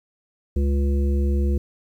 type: harmonic tone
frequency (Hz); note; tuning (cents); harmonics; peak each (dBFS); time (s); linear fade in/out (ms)
70; C#2; +18; 1 / 3 / 5 / 7; -18 / -28 / -30 / -36; 0.56-1.58; 5
effects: 9-bit